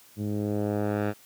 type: tone with low-pass filter sweep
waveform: 10% pulse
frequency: 103.83 Hz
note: G#2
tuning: in tune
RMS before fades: -28 dBFS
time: 0.16-1.14 s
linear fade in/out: 50 ms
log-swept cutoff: 220 to 2000 Hz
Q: 0.89
effects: white hiss -55 dBFS RMS until 1.25 s + high-pass 60 Hz 12 dB/octave